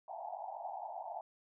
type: band-pass noise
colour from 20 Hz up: pink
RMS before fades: -44 dBFS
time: 0.08-1.21 s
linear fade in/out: 2 ms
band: 650 to 900 Hz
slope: 96 dB/octave
effects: none